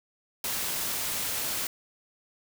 white noise, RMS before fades -31 dBFS, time 0.44-1.67 s, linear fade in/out 2 ms, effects none

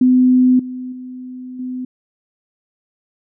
sine tone with level steps, 253.5 Hz, B3, 45 cents sharp, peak -8 / -24 / -28 / -22 dBFS, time 0.01-1.85 s, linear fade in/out 5 ms, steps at 0.59 / 0.92 / 1.59 s, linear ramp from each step 5 ms, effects none

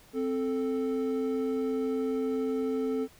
triangle tone pair together, 261.6 / 440 Hz, C4 / A4, 0 / 0 cents, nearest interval major sixth, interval 900 cents, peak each -28 dBFS, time 0.13-3.08 s, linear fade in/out 50 ms, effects pink hiss -57 dBFS RMS until 3.19 s

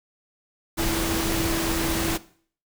sine tone in noise, 329.6 Hz, E4, in tune, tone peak -27 dBFS, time 0.77-2.18 s, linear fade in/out 20 ms, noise pink, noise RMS -26 dBFS, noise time 0.77-2.18 s, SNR -4 dB, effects noise-tail reverb RT60 0.5 s tail -18 dB re dry

